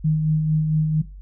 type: tone with tremolo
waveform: sine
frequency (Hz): 155.56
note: D#3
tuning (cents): 0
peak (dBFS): -15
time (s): 0.04-1.02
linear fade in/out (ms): 10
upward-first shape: sine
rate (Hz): 4.4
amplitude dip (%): 35
effects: noise-tail reverb RT60 0.3 s tail -17 dB re dry + added 48 Hz sine -36 dBFS peak until 1.21 s